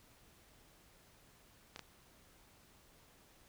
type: clicks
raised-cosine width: 0.2 ms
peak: -28 dBFS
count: 2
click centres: 1.761 / 1.793 s
effects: pink hiss -65 dBFS RMS until 3.48 s